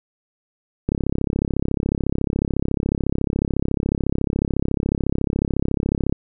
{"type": "click train", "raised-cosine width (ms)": 3, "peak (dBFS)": -7, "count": 179, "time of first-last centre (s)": [0.89, 6.125], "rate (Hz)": 34, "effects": []}